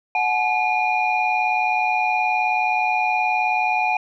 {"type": "tone cluster", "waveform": "sine", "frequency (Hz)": [736, 855, 2430], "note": ["F#5", "A5", "D#7"], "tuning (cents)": [-9, -50, -42], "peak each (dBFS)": -21, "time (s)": [0.15, 3.97], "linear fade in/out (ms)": 2, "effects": ["tanh soft clip ceiling -11 dBFS"]}